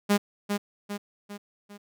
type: tone with echo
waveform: sawtooth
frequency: 204 Hz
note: G#3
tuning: 31 cents flat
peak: -15 dBFS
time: 0.09-0.18 s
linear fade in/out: 20 ms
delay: 400 ms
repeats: 4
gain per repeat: -6 dB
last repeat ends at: 1.78 s
effects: none